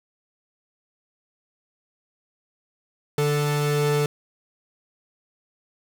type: tone pair together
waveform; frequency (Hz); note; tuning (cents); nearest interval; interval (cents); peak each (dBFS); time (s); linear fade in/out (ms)
45% pulse; 147.1 / 440; D3 / A4; +3 / 0; octave + perfect fifth; 1897; -22 / -24; 3.18-4.06; 2
effects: none